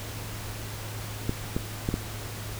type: clicks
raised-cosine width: 3 ms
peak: -13 dBFS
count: 4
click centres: 1.294 / 1.565 / 1.889 / 1.941 s
effects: added 106 Hz sine -37 dBFS peak until 2.59 s + pink hiss -39 dBFS RMS until 2.59 s